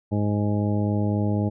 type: harmonic tone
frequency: 103.83 Hz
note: G#2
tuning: in tune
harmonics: 1 / 2 / 3 / 4 / 5 / 6 / 8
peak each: -23 / -25 / -29 / -35 / -35 / -35 / -37 dBFS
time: 0.11-1.5 s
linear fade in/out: 20 ms
effects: none